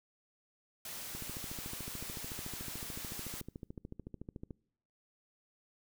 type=noise; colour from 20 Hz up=white; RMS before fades=-44 dBFS; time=0.85-3.41 s; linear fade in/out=2 ms
type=click train; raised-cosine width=3 ms; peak=-31 dBFS; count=47; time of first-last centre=1.15-4.508 s; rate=13.7 Hz
effects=noise-tail reverb RT60 0.7 s tail -25 dB re dry